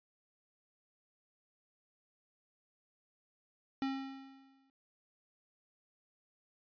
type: tone with exponential decay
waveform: square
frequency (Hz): 269.3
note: C#4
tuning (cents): -50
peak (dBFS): -32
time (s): 3.82-4.7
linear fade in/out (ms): 1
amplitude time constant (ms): 190
effects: resampled to 11025 Hz